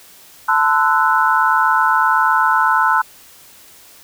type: chord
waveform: sine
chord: F# half-diminished seventh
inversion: first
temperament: equal with one note detuned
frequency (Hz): 880 / 1027.9 / 1318.5 / 1480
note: A5 / C6 / E6 / F#6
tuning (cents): 0 / -31 / 0 / 0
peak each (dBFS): -17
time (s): 0.48-3.02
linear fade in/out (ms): 10
effects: white hiss -44 dBFS RMS until 4.03 s